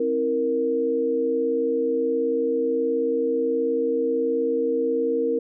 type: tone cluster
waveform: sine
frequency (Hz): 265 / 323.6 / 466.2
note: C4 / E4 / A#4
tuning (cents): +22 / -32 / 0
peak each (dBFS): -28 / -29 / -21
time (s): 0-5.39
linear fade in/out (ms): 5
effects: none